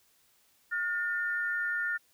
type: tone pair together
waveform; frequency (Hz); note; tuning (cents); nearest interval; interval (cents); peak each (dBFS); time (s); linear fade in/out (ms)
sine; 1431 / 1802.9; F6 / A6; +42 / +42; major third; 400; -31 / -32; 0.71-1.98; 20
effects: white hiss -67 dBFS RMS until 2.13 s